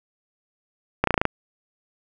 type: slowing click train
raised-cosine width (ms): 0.5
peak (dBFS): -3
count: 7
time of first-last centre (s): 1.04-1.253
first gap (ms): 33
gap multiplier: 1.03
effects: none